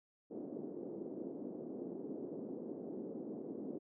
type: band-pass noise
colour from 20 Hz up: pink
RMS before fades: -45 dBFS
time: 0.3-3.79 s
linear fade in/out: 20 ms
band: 240 to 440 Hz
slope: 24 dB/octave
effects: none